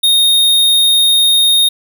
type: tone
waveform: square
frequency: 3704 Hz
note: A#7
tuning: 12 cents flat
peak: -8 dBFS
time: 0.03-1.69 s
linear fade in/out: 10 ms
effects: none